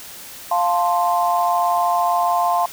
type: chord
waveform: sine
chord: F major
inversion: none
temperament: equal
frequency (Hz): 698.5 / 880 / 1046.5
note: F5 / A5 / C6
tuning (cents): 0 / 0 / 0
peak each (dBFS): -18 / -22 / -20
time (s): 0.51-2.66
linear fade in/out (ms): 5
effects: white hiss -37 dBFS RMS until 2.72 s